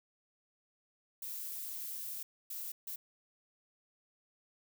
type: noise bursts at uneven times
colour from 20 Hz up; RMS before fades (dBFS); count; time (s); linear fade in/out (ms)
violet; -42; 3; 1.22-2.23 / 2.5-2.72 / 2.87-2.96; 5
effects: none